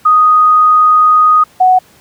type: tone pair in turn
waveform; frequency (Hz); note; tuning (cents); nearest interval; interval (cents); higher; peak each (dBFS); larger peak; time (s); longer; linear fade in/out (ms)
sine; 1244.5 / 740.8; D#6 / F#5; 0 / +2; major sixth; 898; first; -4; neither; 0.05-1.44 / 1.6-1.79; first; 10
effects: pink hiss -45 dBFS RMS until 2 s + high-pass 100 Hz 12 dB/octave